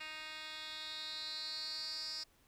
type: tone with band-pass filter sweep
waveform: 10% pulse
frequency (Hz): 311.1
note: D#4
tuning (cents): 0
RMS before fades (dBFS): -44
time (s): 0-2.24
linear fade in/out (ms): 10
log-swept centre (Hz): 2900 to 5100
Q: 7.2
effects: pink hiss -70 dBFS RMS until 2.47 s